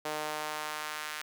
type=tone with high-pass filter sweep; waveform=sawtooth; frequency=152.5 Hz; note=D#3; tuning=34 cents flat; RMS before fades=-37 dBFS; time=0.05-1.22 s; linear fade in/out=5 ms; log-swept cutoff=560 to 1600 Hz; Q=1.2; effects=none